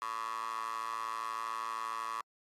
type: tone with high-pass filter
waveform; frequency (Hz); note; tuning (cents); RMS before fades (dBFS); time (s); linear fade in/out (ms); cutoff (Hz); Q
15% pulse; 112.6; A2; +40; -38; 0.02-2.21; 0; 1100; 6.3
effects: low-pass 11000 Hz 12 dB/octave + AAC 64 kbps